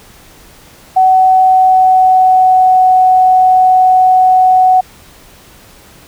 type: tone with pitch glide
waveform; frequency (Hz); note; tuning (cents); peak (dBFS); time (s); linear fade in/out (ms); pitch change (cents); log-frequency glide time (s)
sine; 751 to 743.2; F#5 to F#5; +26 to +7; -4; 0.96-4.81; 10; -19; 1.37-2.84
effects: pink hiss -40 dBFS RMS until 6.07 s